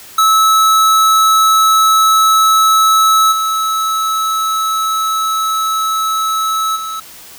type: tone with level steps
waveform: square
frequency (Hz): 1300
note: E6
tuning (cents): -24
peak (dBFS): -8 / -14 / -21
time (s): 0.18-7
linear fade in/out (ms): 5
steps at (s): 3.31 / 6.75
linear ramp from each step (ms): 20
effects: white hiss -36 dBFS RMS until 7.38 s